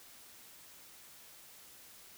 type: silence
effects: white hiss -56 dBFS RMS until 2.17 s